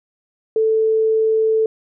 sine tone, 441 Hz, A4, 4 cents sharp, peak -13 dBFS, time 0.56-1.66 s, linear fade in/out 2 ms, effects none

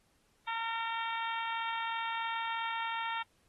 harmonic tone, 456.7 Hz, A#4, 36 cents flat, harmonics 2 / 3 / 4 / 5 / 6 / 7 / 8, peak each -36 / -40 / -42 / -44 / -46 / -47 / -48 dBFS, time 0.47-3.23 s, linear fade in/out 10 ms, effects pink hiss -72 dBFS RMS until 3.48 s + AAC 32 kbps

